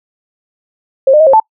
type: tone with pitch steps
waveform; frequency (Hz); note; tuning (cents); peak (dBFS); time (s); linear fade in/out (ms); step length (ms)
sine; 535 / 604 / 633 / 539 / 878; C5 / D5 / D#5 / C#5 / A5; +38 / +48 / +30 / -49 / -4; -3; 1.07-1.4; 5; 66
effects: noise-tail reverb RT60 0.1 s tail -25 dB re dry